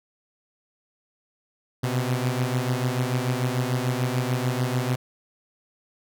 sawtooth beating tone pair, 123.47 / 130.27 Hz, B2 / C3, 0 / -7 cents, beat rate 6.8 Hz, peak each -21 / -23 dBFS, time 1.83-4.96 s, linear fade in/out 10 ms, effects none

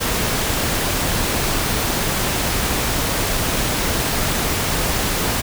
pink noise, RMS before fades -20 dBFS, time 0-5.42 s, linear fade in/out 20 ms, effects none

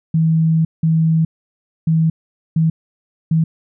sine tone bursts at uneven times, 161.3 Hz, E3, 37 cents flat, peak -11 dBFS, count 5, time 0.14-0.65 / 0.83-1.25 / 1.87-2.1 / 2.56-2.7 / 3.31-3.44 s, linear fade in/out 5 ms, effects none

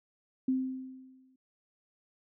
sine tone with exponential decay, 260.3 Hz, C4, 9 cents flat, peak -24 dBFS, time 0.48-1.36 s, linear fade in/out 5 ms, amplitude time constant 190 ms, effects none

